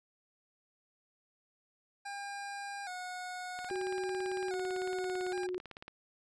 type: tone with vibrato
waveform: 25% pulse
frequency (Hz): 765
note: G5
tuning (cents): -42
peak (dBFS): -36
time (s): 2.05-5.47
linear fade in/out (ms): 10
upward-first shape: square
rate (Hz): 0.61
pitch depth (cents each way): 85
type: click train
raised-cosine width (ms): 0.3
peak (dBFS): -30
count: 42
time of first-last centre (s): 3.59-5.881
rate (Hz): 17.9
type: tone with pitch glide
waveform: sine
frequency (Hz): 372.8 to 364.3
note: F#4 to F#4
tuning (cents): +13 to -27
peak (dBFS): -34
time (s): 3.71-5.58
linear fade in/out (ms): 0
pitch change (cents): -40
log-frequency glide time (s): 4.96-5.43
effects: resampled to 22050 Hz